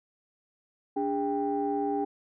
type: tone cluster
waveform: sine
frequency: 289.1 / 406.4 / 792 Hz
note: D4 / G#4 / G5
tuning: -27 / -38 / +18 cents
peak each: -30 dBFS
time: 0.96-2.05 s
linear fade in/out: 10 ms
effects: tanh soft clip ceiling -18 dBFS